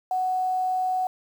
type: tone with quantisation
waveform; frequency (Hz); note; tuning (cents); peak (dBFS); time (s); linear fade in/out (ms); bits
sine; 742; F#5; +5; -22; 0.11-1.07; 2; 8
effects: none